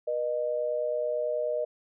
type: tone pair together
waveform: sine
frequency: 482.8 / 612 Hz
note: B4 / D#5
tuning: -39 / -29 cents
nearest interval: major third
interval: 410 cents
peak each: -31 / -28 dBFS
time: 0.07-1.65 s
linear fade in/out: 10 ms
effects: none